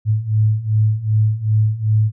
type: beating tone pair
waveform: sine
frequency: 106.6 / 109.2 Hz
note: G#2 / A2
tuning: +46 / -13 cents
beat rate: 2.6 Hz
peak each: -18 / -15 dBFS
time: 0.05-2.12 s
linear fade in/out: 50 ms
effects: none